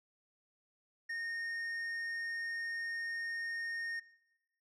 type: tone with tanh clipping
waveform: triangle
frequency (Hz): 1843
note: A#6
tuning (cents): -20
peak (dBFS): -38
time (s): 1.09-4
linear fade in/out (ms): 10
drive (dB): 10
effects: noise-tail reverb RT60 1.0 s tail -20 dB re dry